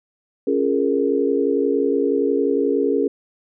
sine chord, Bb minor seventh, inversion first, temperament equal, 277.2 / 349.2 / 415.3 / 466.2 Hz, Db4 / F4 / Ab4 / Bb4, 0 / 0 / 0 / 0 cents, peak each -21 / -26 / -20 / -22 dBFS, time 0.47-3.08 s, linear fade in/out 5 ms, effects none

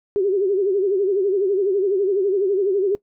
sine tone with vibrato, 389.5 Hz, G4, 11 cents flat, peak -16 dBFS, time 0.16-2.95 s, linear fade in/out 0 ms, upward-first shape sine, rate 12 Hz, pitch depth 110 cents each way, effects noise-tail reverb RT60 0.1 s tail -20 dB re dry

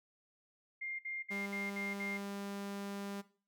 sine tone bursts, 2113 Hz, C7, 16 cents sharp, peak -39 dBFS, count 6, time 0.81-2.175 s, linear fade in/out 10 ms, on 180 ms, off 57 ms
sawtooth tone, 200 Hz, G3, 35 cents sharp, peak -37 dBFS, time 1.3-3.22 s, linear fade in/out 20 ms
effects noise-tail reverb RT60 0.4 s tail -17 dB re dry

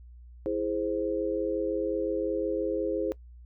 sine chord, E augmented, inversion none, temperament equal, 329.6 / 415.3 / 523.3 Hz, E4 / G#4 / B#4, 0 / 0 / 0 cents, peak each -31 dBFS, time 0.46-3.12 s, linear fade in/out 0 ms, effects noise-tail reverb RT60 0.1 s tail -21 dB re dry + added 60 Hz sine -46 dBFS peak until 3.45 s

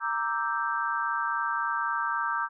sine chord, E half-diminished seventh, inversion second, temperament equal, 932.3 / 1174.7 / 1318.5 / 1568 Hz, Bb5 / D6 / E6 / G6, 0 / 0 / 0 / 0 cents, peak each -32 / -31 / -33 / -31 dBFS, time 0-2.49 s, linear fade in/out 50 ms, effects none

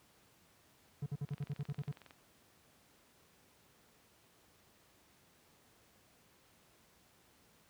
triangle tone bursts, 143.4 Hz, D3, 41 cents flat, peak -33 dBFS, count 10, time 1.02-1.916 s, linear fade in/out 5 ms, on 41 ms, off 54 ms
click train, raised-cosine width 0.3 ms, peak -38 dBFS, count 19, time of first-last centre 1.29-2.108 s, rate 22 Hz
effects pink hiss -67 dBFS RMS until 7.69 s + high-pass 80 Hz 12 dB/octave

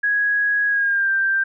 sine tone with pitch glide, 1661.2 to 1576.1 Hz, G#6 to G6, 0 to +9 cents, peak -16 dBFS, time 0.03-1.44 s, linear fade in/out 10 ms, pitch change -91 cents, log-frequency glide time 0.67-1.11 s, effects none

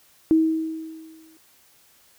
sine tone with exponential decay, 320 Hz, D#4, 49 cents sharp, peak -12 dBFS, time 0.31-1.37 s, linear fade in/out 0 ms, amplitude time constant 230 ms, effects white hiss -57 dBFS RMS until 2.18 s

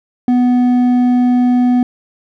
sine tone with hard clipping, 247.2 Hz, B3, 2 cents sharp, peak -10 dBFS, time 0.28-1.83 s, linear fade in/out 2 ms, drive 5 dB, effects none

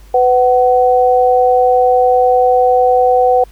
sine tone pair together, 500.6 / 750 Hz, B4 / F#5, +23 / +23 cents, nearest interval perfect fifth, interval 700 cents, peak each -10 dBFS, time 0.14-3.44 s, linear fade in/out 5 ms, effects added 50 Hz sine -36 dBFS peak until 3.51 s + pink hiss -48 dBFS RMS until 3.51 s

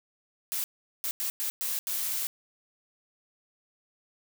blue noise bursts at uneven times, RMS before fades -31 dBFS, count 6, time 0.52-0.64 / 1.04-1.11 / 1.2-1.3 / 1.4-1.5 / 1.61-1.79 / 1.87-2.27 s, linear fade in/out 0 ms, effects none

